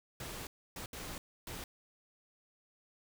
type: noise bursts at uneven times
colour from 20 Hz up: pink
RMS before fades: -44 dBFS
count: 4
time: 0.2-0.47 / 0.76-0.86 / 0.93-1.18 / 1.47-1.64 s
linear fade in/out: 2 ms
effects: none